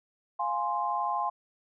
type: chord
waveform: sine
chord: F minor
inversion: none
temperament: equal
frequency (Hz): 698.5 / 830.6 / 1046.5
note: F5 / Ab5 / C6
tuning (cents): 0 / 0 / 0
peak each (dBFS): -34 / -31 / -30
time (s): 0.39-1.3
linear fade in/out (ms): 10
effects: none